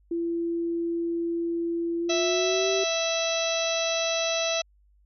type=tone with pitch glide; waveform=sine; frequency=337.8 to 385.8 Hz; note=E4 to G4; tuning=+42 to -28 cents; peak=-25 dBFS; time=0.11-2.84 s; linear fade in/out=5 ms; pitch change=+230 cents; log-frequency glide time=1.99-2.69 s
type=harmonic tone; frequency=659.3 Hz; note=E5; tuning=in tune; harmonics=1 / 2 / 3 / 4 / 5 / 6 / 7 / 8 / 9; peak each=-27 / -37 / -40 / -32 / -35 / -32 / -43 / -38 / -33 dBFS; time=2.09-4.62 s; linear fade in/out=10 ms
effects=added 50 Hz sine -58 dBFS peak until 5.05 s